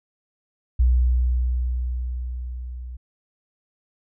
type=tone with level ramp; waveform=sine; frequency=61.74 Hz; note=B1; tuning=in tune; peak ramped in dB=-13 to -32 dBFS; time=0.79-2.97 s; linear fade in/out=10 ms; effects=none